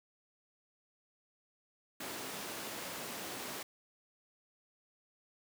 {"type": "high-pass noise", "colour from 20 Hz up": "pink", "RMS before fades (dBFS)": -43, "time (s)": [2, 3.63], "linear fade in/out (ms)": 5, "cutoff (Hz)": 240, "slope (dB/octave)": 12, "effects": []}